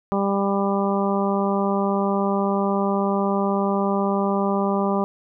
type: harmonic tone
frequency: 198.2 Hz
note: G3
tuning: 19 cents sharp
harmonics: 1 / 2 / 3 / 4 / 5 / 6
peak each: -22 / -25 / -27 / -28 / -29 / -30 dBFS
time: 0.12-5.04 s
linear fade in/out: 0 ms
effects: none